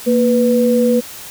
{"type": "tone pair together", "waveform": "sine", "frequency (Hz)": [232.8, 493.9], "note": ["A#3", "B4"], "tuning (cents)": [-2, 0], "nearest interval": "octave + minor second", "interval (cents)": 1302, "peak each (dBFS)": -13, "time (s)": [0.06, 1.01], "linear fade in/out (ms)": 20, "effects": ["white hiss -33 dBFS RMS until 1.3 s"]}